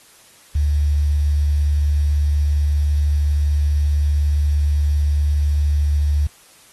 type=tone with quantisation; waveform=sine; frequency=73.4 Hz; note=D2; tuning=in tune; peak=-14 dBFS; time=0.55-6.27 s; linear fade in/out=5 ms; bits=7; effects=white hiss -49 dBFS RMS until 6.72 s + AAC 32 kbps